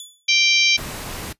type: tone with exponential decay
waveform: 20% pulse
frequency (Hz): 3452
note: A7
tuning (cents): -34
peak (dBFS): -25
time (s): 0-0.28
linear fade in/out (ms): 1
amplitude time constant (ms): 60
type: harmonic tone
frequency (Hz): 784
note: G5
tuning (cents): 0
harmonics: 3 / 4 / 5 / 6 / 7 / 8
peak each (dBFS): -18 / -20 / -22 / -24 / -25 / -26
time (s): 0.28-0.77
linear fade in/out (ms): 10
type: noise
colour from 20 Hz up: pink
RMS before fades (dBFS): -31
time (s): 0.77-1.33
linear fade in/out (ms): 10
effects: noise-tail reverb RT60 0.1 s tail -17 dB re dry + resampled to 32000 Hz